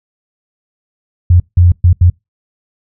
sine tone bursts at uneven times, 88.1 Hz, F2, 16 cents sharp, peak -3 dBFS, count 4, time 1.3-1.4 / 1.57-1.72 / 1.84-1.93 / 2.01-2.1 s, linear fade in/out 5 ms, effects noise-tail reverb RT60 0.2 s tail -26 dB re dry

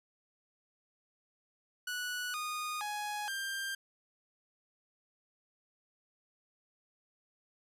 sawtooth tone with pitch steps, 1474 / 1230 / 835 / 1587 Hz, F#6 / D#6 / G#5 / G6, -7 / -20 / +9 / +21 cents, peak -32 dBFS, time 1.87-3.75 s, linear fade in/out 5 ms, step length 470 ms, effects resampled to 32000 Hz

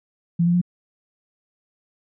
sine tone with pitch steps, 170.2 / 173.68 / 177.22 Hz, F3 / F3 / F3, -44 / -9 / +26 cents, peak -15 dBFS, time 0.39-0.615 s, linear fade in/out 10 ms, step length 75 ms, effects none

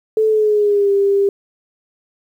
sine tone with pitch glide, 436.6 to 398.1 Hz, A4 to G4, -13 to +27 cents, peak -11 dBFS, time 0.17-1.29 s, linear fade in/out 2 ms, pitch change -160 cents, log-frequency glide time 0.28-0.91 s, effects 8-bit

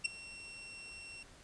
sawtooth tone with ADSR envelope, 2723 Hz, F7, 44 cents flat, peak -24 dBFS, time 0.04-1.23 s, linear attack 15 ms, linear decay 10 ms, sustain -20 dB, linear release 4 ms, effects pink hiss -59 dBFS RMS until 1.43 s + resampled to 22050 Hz

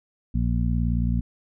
harmonic tone, 58.7 Hz, A#1, 13 cents sharp, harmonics 1 / 2 / 3 / 4, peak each -23 / -26 / -28 / -29 dBFS, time 0.34-1.21 s, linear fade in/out 10 ms, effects none

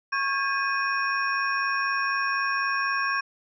sine tone cluster, 1104 / 1613 / 1717 / 2496 / 5520 Hz, C#6 / G6 / A6 / D#7 / F8, -7 / +49 / -43 / +5 / -21 cents, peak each -27 / -27 / -36 / -32 / -36 dBFS, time 0.12-3.21 s, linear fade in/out 10 ms, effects none

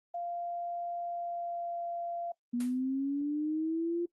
sine tone with pitch glide, 694 to 688.4 Hz, F5 to F5, -11 to -25 cents, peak -34 dBFS, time 0.14-2.32 s, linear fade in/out 5 ms, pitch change -14 cents, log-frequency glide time 1-1.84 s
sine linear sweep, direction up, 238.5 to 348.2 Hz, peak -29 dBFS, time 2.53-4.06 s, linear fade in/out 10 ms
white noise with exponential decay, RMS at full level -41 dBFS, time 2.6-2.82 s, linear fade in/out 5 ms, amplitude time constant 47 ms
effects noise-tail reverb RT60 0.1 s tail -22 dB re dry + Opus 32 kbps

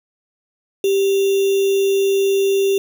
sine tone with sample-and-hold, 392 Hz, G4, in tune, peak -13 dBFS, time 0.84-2.78 s, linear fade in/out 2 ms, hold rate 3150 Hz, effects none

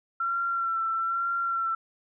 sine tone with vibrato, 1357 Hz, E6, 50 cents sharp, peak -25 dBFS, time 0.2-1.75 s, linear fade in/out 5 ms, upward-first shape sine, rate 1.1 Hz, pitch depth 26 cents each way, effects none

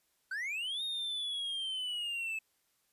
triangle linear two-way sweep, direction up then down, 1480 to 3729 to 2602 Hz, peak -33 dBFS, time 0.31-2.39 s, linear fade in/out 5 ms, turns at 0.83 s, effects white hiss -75 dBFS RMS until 2.92 s + resampled to 32000 Hz

